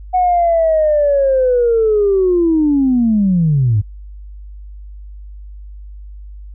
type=linear sweep; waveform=sine; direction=down; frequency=740 to 97.2 Hz; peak=-9 dBFS; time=0.13-3.82 s; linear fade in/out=20 ms; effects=tanh soft clip ceiling -5 dBFS + added 50 Hz sine -30 dBFS peak until 6.54 s